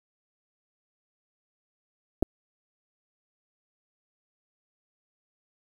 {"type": "clicks", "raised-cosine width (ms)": 2, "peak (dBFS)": -11, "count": 2, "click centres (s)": [2.225, 2.228], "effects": ["8-bit"]}